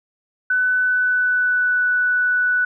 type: tone with pitch glide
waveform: sine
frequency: 1500 to 1483.6 Hz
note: F#6 to F#6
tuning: +23 to +4 cents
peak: -15 dBFS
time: 0.5-2.65 s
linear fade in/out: 5 ms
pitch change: -19 cents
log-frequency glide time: 0.84-1.86 s
effects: none